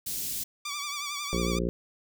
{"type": "band-stop noise", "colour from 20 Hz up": "white", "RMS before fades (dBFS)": -33, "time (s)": [0.06, 0.44], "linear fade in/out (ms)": 10, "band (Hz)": [260, 4200], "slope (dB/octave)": 12}
{"type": "tone with vibrato", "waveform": "10% pulse", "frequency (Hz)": 1161, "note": "D6", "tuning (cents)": -20, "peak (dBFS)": -24, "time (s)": [0.65, 1.59], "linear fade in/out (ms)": 5, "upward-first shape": "triangle", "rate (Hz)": 11, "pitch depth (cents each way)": 70}
{"type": "harmonic tone", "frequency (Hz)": 58.8, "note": "A#1", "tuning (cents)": 16, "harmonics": [1, 2, 3, 4, 5, 6, 7, 8, 9], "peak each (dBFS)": [-32, -41, -31, -36, -39, -34, -34, -41, -37], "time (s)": [1.33, 1.69], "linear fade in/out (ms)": 0}
{"effects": []}